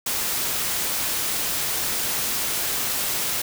white noise, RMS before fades -25 dBFS, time 0.06-3.42 s, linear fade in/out 5 ms, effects none

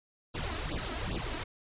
pink noise with flanger, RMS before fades -35 dBFS, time 0.34-1.44 s, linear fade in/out 10 ms, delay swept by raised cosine 0.23 to 3.13 ms, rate 2.5 Hz, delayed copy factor +0.95, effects resampled to 8000 Hz

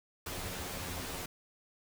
pink noise with comb filter, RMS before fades -40 dBFS, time 0.26-1.26 s, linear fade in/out 5 ms, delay 11 ms, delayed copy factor +0.75, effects none

